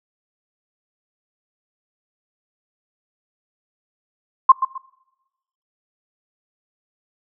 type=tone with echo; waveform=sine; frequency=1056 Hz; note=C6; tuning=16 cents sharp; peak=-4 dBFS; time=4.49-4.52 s; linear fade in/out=5 ms; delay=130 ms; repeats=2; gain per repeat=-11 dB; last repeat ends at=4.78 s; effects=noise-tail reverb RT60 1.0 s tail -24 dB re dry